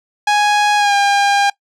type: tone with pitch glide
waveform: sawtooth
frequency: 830.6 to 804.6 Hz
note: G#5 to G5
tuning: 0 to +45 cents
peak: -7 dBFS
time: 0.27-1.5 s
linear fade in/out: 5 ms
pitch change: -55 cents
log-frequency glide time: 0.77-0.94 s
effects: noise-tail reverb RT60 0.1 s tail -22 dB re dry + low-pass 6000 Hz 12 dB/octave